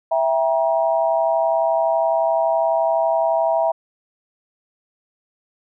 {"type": "chord", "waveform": "sine", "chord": "E diminished", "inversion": "none", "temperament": "just", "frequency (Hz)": [659.3, 791.1, 949.3], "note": ["E5", "G5", "Bb5"], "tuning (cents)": [0, 16, 31], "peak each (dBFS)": [-17, -23, -23], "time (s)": [0.11, 3.72], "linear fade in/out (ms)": 10, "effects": []}